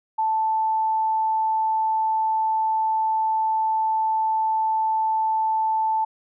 sine tone, 880 Hz, A5, in tune, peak -19 dBFS, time 0.18-6.05 s, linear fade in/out 10 ms, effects none

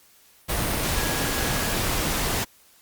sine tone in noise, 1661.2 Hz, G#6, in tune, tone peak -35 dBFS, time 0.95-1.76 s, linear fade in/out 20 ms, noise pink, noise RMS -25 dBFS, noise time 0.48-2.45 s, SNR -13 dB, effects white hiss -56 dBFS RMS until 2.81 s + Opus 48 kbps

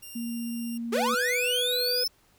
5% pulse tone, 2790 Hz, F7, 2 cents flat, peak -32 dBFS, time 0.02-0.78 s, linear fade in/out 10 ms
sine tone with vibrato, 233.1 Hz, A#3, in tune, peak -30 dBFS, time 0.15-1.15 s, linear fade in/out 10 ms, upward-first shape triangle, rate 16 Hz, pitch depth 10 cents each way
45% pulse linear sweep, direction up, 363.7 to 5350 Hz, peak -25 dBFS, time 0.92-2.08 s, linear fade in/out 10 ms
harmonic tone, 493.9 Hz, B4, in tune, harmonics 1 / 3 / 5 / 7 / 9, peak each -29 / -39 / -43 / -46 / -48 dBFS, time 0.95-2.04 s, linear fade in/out 5 ms
effects pink hiss -63 dBFS RMS until 2.38 s

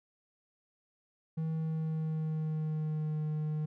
triangle tone with pitch glide, 160 to 153.31 Hz, D#3 to D#3, +49 to -25 cents, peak -29 dBFS, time 1.37-3.66 s, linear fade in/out 10 ms, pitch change -74 cents, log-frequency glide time 1.53-3.24 s, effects none

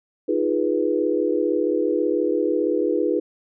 sine chord, F half-diminished seventh, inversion third, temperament equal with one note detuned, 311.1 / 349.2 / 415.3 / 490.2 Hz, Eb4 / F4 / Ab4 / Cb5, 0 / 0 / 0 / -13 cents, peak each -24 dBFS, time 0.28-3.2 s, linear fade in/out 10 ms, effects none

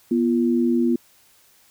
sine tone pair together, 242.8 / 343.4 Hz, B3 / F4, -29 / -29 cents, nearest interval tritone, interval 600 cents, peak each -18 / -21 dBFS, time 0.11-0.96 s, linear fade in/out 5 ms, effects white hiss -56 dBFS RMS until 1.7 s

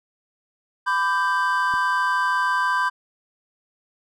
triangle chord, G major, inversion first, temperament equal with one note detuned, 1002.1 / 1174.7 / 1568 Hz, B5 / D6 / G6, +25 / 0 / 0 cents, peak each -20 / -25 / -21 dBFS, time 0.86-2.9 s, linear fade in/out 20 ms
click, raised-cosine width 3 ms, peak -26 dBFS, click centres 1.739 s
effects none

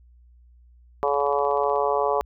harmonic tone, 142.4 Hz, C#3, 47 cents sharp, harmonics 3 / 4 / 5 / 6 / 7 / 8, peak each -25 / -26 / -27 / -28 / -28 / -29 dBFS, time 1.03-2.21 s, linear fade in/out 0 ms
click train, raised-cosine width 0.3 ms, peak -35 dBFS, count 12, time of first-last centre 1.08-1.759 s, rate 16.2 Hz
effects added 60 Hz sine -50 dBFS peak until 2.25 s

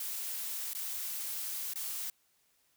blue noise with dropouts, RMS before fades -38 dBFS, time 0-2.1 s, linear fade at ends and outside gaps 2 ms, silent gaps 0.734-0.749 / 1.736-1.757 s, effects white hiss -72 dBFS RMS until 2.76 s

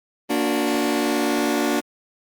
sawtooth chord, Bb augmented, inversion none, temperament just, 233.1 / 291.4 / 364.2 Hz, Bb3 / D4 / F#4, 0 / -13 / -27 cents, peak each -21 / -18 / -21 dBFS, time 0.29-1.81 s, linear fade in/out 20 ms, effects Opus 32 kbps

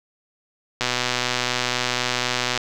click train, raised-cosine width 0.2 ms, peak -4 dBFS, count 220, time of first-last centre 0.81-2.576 s, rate 124 Hz, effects none

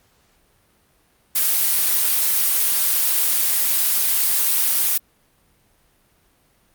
blue noise, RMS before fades -18 dBFS, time 1.35-4.98 s, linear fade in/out 10 ms, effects pink hiss -60 dBFS RMS until 6.74 s + Opus 48 kbps

